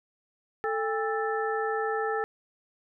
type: harmonic tone with a mistuned harmonic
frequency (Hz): 440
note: A4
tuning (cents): 0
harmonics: 1 / 2 / 3 / 4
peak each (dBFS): -29 / -32 / -34 / -35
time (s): 0.64-2.24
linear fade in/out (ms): 0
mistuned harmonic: 2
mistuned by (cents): -150
effects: none